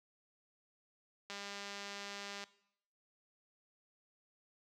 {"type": "click train", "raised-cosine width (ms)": 0.2, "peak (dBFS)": -28, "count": 230, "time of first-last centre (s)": [1.3, 2.439], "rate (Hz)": 201, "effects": ["noise-tail reverb RT60 0.7 s tail -19 dB re dry", "high-pass 150 Hz 12 dB/octave"]}